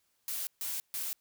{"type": "noise bursts", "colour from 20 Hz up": "blue", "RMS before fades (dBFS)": -36, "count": 3, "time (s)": [0.28, 1.13], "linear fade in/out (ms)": 0, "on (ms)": 190, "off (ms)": 140, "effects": ["white hiss -75 dBFS RMS until 1.2 s"]}